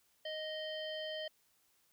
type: harmonic tone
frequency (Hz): 622.3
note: D#5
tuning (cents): 0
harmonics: 1 / 3 / 5 / 7 / 8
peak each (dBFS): -41 / -48 / -44 / -55 / -58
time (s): 0.25-1.28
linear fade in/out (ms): 5
effects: white hiss -73 dBFS RMS until 1.92 s